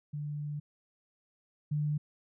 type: tone pair in turn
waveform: sine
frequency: 147.6 / 149.06 Hz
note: D3 / D3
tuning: +9 / +26 cents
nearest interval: unison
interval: 17 cents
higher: second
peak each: -34 / -28 dBFS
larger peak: second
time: 0.13-0.6 / 1.71-1.98 s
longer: first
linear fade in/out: 10 ms
effects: none